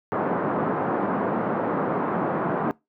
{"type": "band-pass noise", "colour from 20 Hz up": "pink", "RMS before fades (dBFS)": -25, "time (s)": [0.12, 2.71], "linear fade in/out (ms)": 0, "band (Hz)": [170, 1300], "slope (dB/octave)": 24, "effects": ["noise-tail reverb RT60 0.2 s tail -22 dB re dry"]}